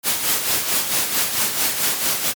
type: noise with tremolo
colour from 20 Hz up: white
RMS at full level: -18 dBFS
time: 0.03-2.34 s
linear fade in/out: 50 ms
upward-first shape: sine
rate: 4.5 Hz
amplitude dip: 55%
effects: high-pass 100 Hz 12 dB/octave + MP3 96 kbps